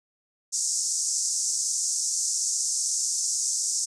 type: band-pass noise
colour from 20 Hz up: pink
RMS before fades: -27 dBFS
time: 0.52-3.86 s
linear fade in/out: 20 ms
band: 5600 to 8500 Hz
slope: 48 dB/octave
effects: none